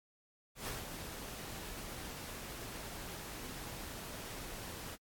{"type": "noise with ADSR envelope", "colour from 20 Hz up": "pink", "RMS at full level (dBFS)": -40, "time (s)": [0.55, 4.97], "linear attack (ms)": 120, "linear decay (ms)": 140, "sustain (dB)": -6, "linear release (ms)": 33, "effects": ["AAC 64 kbps"]}